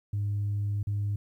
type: tone with dropouts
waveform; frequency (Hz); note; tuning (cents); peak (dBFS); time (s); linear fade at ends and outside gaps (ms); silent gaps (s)
sine; 102.3; G#2; -26; -25; 0.13-1.16; 5; 0.83-0.87
effects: tanh soft clip ceiling -24 dBFS + 11-bit